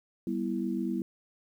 sine chord, E minor, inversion first, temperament equal with one note detuned, 196 / 244 / 329.6 Hz, G3 / B3 / E4, 0 / -21 / 0 cents, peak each -33 dBFS, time 0.27-1.02 s, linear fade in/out 2 ms, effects 10-bit

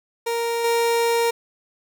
30% pulse tone with level steps, 466.2 Hz, A#4, in tune, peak -19 / -15 dBFS, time 0.26-1.31 s, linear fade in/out 10 ms, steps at 0.64 s, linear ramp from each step 5 ms, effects none

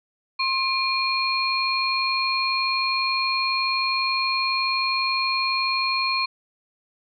sine tone cluster, 1064 / 2408 / 4247 Hz, C6 / D7 / C8, +29 / +43 / +25 cents, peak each -25 dBFS, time 0.39-6.26 s, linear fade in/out 10 ms, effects none

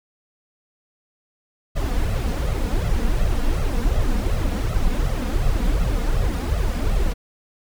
brown noise with flanger, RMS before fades -20 dBFS, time 1.75-7.14 s, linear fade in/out 20 ms, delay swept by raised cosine 1.5 to 4.2 ms, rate 2.7 Hz, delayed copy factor +0.75, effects none

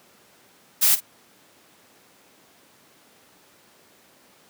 blue noise with echo, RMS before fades -17 dBFS, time 0.81-0.96 s, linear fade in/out 20 ms, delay 48 ms, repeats 1, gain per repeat -15 dB, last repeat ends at 1.008 s, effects pink hiss -55 dBFS RMS until 4.49 s + high-pass 200 Hz 12 dB/octave

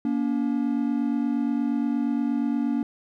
triangle tone pair together, 236.8 / 285.3 Hz, A#3 / C#4, +27 / +50 cents, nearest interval minor third, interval 323 cents, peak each -23 dBFS, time 0.05-2.83 s, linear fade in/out 2 ms, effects none

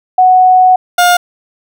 sine / 30% pulse tone pair in turn, 740 / 710.3 Hz, F#5 / F5, 0 / +29 cents, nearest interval minor second, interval 71 cents, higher first, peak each -3 dBFS, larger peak neither, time 0.18-0.76 / 0.98-1.17 s, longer first, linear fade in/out 5 ms, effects none

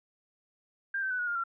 sine tone with pitch steps, 1594 / 1545.9 / 1499.3 / 1454.1 / 1410.3 / 1367.8 Hz, G6 / G6 / F#6 / F#6 / F6 / F6, +28 / -25 / +22 / -31 / +17 / -36 cents, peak -29 dBFS, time 0.94-1.438 s, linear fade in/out 5 ms, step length 83 ms, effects none

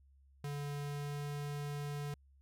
square tone with pitch glide, 144.2 to 145.12 Hz, D3 to D3, -31 to -20 cents, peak -39 dBFS, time 0.44-2.14 s, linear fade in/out 2 ms, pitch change +11 cents, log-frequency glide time 0.8-1.28 s, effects added 68 Hz sine -62 dBFS peak until 2.41 s

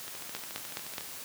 two click trains, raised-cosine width 0.2 ms, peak -17 / -24 dBFS, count 4 / 14, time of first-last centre 0.35-0.982 / 0.08-1.009 s, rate 4.75 / 14 Hz, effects white hiss -43 dBFS RMS until 1.24 s + high-pass 80 Hz 12 dB/octave

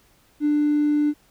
triangle tone with hard clipping, 296.2 Hz, D4, 15 cents sharp, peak -17 dBFS, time 0.4-1.14 s, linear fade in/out 50 ms, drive 3 dB, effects pink hiss -59 dBFS RMS until 1.3 s

